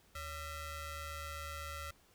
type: ring-modulated tone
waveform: sawtooth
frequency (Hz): 640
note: D#5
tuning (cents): +49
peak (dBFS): -35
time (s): 0.15-1.91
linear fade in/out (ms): 5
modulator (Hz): 716
effects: pink hiss -67 dBFS RMS until 2.14 s